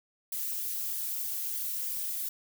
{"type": "noise with flanger", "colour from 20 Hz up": "violet", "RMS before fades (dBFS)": -34, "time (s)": [0.32, 2.29], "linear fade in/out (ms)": 5, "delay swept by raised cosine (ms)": [0.72, 5.12], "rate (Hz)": 3.2, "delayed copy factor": -1, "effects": []}